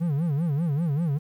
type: tone with vibrato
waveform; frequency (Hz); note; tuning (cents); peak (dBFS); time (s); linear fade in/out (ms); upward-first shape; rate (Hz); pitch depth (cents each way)
triangle; 155.1; D#3; -5; -20; 0-1.19; 20; sine; 5.1; 210
effects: 10-bit